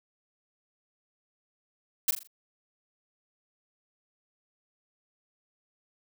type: noise with echo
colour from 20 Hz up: blue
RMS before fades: -23 dBFS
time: 2.08-2.11 s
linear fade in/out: 5 ms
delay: 41 ms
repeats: 4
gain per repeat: -8 dB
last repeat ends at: 2.274 s
effects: none